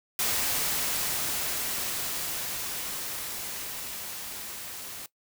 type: noise with level ramp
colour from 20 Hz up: white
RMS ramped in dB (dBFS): -27 to -40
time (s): 0.19-5.06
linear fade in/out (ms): 2
effects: noise-tail reverb RT60 0.1 s tail -19 dB re dry